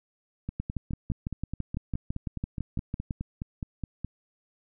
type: two click trains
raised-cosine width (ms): 5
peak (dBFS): -18 / -20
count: 16 / 18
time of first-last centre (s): 0.6-3.108 / 0.49-4.046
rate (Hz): 5.98 / 4.78
effects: none